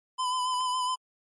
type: tone with vibrato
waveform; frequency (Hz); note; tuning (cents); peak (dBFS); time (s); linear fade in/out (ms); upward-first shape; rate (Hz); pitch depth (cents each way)
square; 1010; B5; +39; -27; 0.18-0.96; 20; sine; 7.2; 30
type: clicks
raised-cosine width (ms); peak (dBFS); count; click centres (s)
0.3; -35; 2; 0.539 / 0.608
effects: MP3 48 kbps